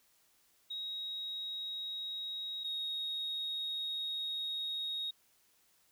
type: tone pair in turn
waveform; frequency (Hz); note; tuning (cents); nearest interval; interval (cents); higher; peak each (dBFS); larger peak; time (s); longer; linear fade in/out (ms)
sine; 3792 / 3755; A#7 / A#7; +29 / +12; unison; 17; first; -37 / -34; second; 0.7-2.64 / 2.64-5.11; second; 10
effects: tanh soft clip ceiling -31 dBFS + white hiss -70 dBFS RMS until 5.91 s